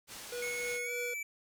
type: low-pass noise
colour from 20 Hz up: white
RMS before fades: -47 dBFS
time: 0.07-0.8 s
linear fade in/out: 50 ms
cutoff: 8900 Hz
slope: 12 dB/octave
type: tone with tremolo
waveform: square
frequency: 485.6 Hz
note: B4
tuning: 29 cents flat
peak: -37 dBFS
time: 0.32-1.14 s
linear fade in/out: 5 ms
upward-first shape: triangle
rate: 3.2 Hz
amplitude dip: 45%
type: tone with pitch glide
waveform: square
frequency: 2190 to 2316 Hz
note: C#7 to D7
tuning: -22 to -25 cents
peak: -37 dBFS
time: 0.42-1.23 s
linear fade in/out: 5 ms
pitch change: +97 cents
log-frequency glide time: 0.83-0.92 s
effects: none